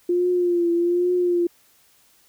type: tone with vibrato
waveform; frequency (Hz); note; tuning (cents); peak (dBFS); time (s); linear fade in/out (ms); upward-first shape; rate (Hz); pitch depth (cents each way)
sine; 350; F4; +4; -17; 0.09-1.47; 5; triangle; 1.2; 52
effects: white hiss -58 dBFS RMS until 2.28 s